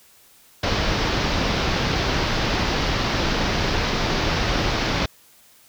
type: low-pass noise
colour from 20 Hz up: pink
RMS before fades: -22 dBFS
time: 0.63-5.06 s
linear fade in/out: 5 ms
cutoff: 5600 Hz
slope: 48 dB/octave
effects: white hiss -53 dBFS RMS until 5.68 s